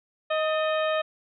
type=harmonic tone with a mistuned harmonic; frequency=626 Hz; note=D#5; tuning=10 cents sharp; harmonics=1 / 2 / 3 / 4 / 5 / 6; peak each=-24 / -30 / -34 / -36 / -38 / -40 dBFS; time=0.3-1.02 s; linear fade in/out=10 ms; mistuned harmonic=3; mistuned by=-70 cents; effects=none